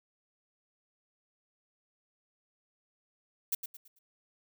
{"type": "noise with echo", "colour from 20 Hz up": "violet", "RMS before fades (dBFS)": -30, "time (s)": [3.52, 3.55], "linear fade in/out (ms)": 5, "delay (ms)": 110, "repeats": 4, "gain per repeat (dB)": -9, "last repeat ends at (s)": 3.99, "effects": []}